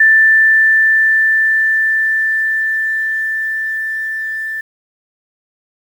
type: tone with level ramp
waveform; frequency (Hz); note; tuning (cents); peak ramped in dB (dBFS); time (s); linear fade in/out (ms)
sine; 1769; A6; +9; -5 to -19; 0-4.61; 5
effects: 7-bit